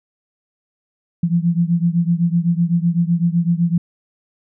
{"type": "beating tone pair", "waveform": "sine", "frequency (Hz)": [168.1, 176], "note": ["E3", "F3"], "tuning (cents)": [34, 14], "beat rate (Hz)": 7.9, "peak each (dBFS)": [-16, -18], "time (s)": [1.23, 3.78], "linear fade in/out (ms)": 5, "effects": []}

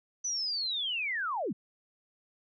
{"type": "linear sweep", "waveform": "sine", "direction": "down", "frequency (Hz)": [6050, 142.4], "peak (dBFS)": -30, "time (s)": [0.24, 1.53], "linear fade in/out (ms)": 10, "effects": []}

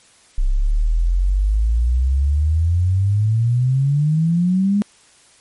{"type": "exponential sweep", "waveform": "sine", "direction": "up", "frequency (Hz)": [31.92, 207.7], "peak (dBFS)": -13, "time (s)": [0.38, 4.82], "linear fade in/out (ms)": 0, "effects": ["white hiss -51 dBFS RMS until 5.4 s", "MP3 48 kbps"]}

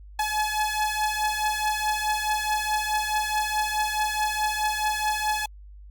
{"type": "beating tone pair", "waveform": "sawtooth", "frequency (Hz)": [850, 854.7], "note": ["G#5", "G#5"], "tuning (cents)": [40, 49], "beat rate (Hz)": 4.7, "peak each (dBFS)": [-22, -24], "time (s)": [0.19, 5.46], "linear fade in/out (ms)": 5, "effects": ["added 50 Hz sine -42 dBFS peak until 5.9 s", "Opus 48 kbps"]}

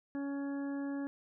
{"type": "harmonic tone", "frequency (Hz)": 280, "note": "C#4", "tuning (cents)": 18, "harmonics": [1, 2, 3, 4, 5, 6], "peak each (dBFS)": [-35, -47, -52, -56, -58, -52], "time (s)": [0.15, 1.07], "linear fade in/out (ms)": 0, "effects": []}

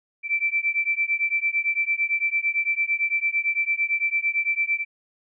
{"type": "beating tone pair", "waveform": "sine", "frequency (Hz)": [2330, 2338.9], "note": ["D7", "D7"], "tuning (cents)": [-14, -8], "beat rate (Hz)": 8.9, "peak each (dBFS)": -24, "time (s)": [0.23, 4.85], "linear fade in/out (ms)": 50, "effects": []}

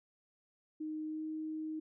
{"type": "tone with pitch glide", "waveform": "sine", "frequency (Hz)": [310, 312.9], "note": ["D#4", "D#4"], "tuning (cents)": [-6, 10], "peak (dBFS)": -37, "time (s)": [0.8, 1.8], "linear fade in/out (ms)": 10, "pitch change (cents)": 16, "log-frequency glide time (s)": [1.06, 1.23], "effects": []}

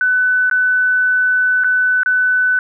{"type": "tone with dropouts", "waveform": "sine", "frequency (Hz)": 1500, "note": "F#6", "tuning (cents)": 23, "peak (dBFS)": -11, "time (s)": [0.01, 2.59], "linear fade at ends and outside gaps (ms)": 1, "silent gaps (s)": [[0.498, 0.512], [1.637, 1.644], [2.033, 2.06]], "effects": []}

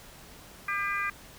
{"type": "harmonic tone", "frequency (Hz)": 400.9, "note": "G4", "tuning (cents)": 39, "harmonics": [3, 4, 5, 6], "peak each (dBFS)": [-32, -33, -34, -35], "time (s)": [0.68, 1.1], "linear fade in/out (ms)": 5, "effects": ["pink hiss -50 dBFS RMS until 1.38 s"]}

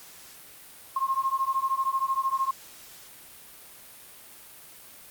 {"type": "beating tone pair", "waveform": "sine", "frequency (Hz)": [1064, 1077], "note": ["C6", "C6"], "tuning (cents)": [29, 50], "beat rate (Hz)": 13, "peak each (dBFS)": -27, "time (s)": [0.96, 2.51], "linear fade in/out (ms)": 5, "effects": ["white hiss -48 dBFS RMS until 5.1 s", "Opus 48 kbps"]}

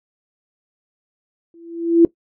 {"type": "tone with exponential growth", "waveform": "sine", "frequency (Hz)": 336, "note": "E4", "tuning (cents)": 33, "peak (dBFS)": -4, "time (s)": [1.54, 2.05], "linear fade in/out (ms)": 2, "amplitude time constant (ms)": 110, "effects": ["noise-tail reverb RT60 0.1 s tail -18 dB re dry"]}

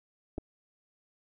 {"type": "clicks", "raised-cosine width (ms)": 2, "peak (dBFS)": -24, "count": 2, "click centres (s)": [0.38, 0.383], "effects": []}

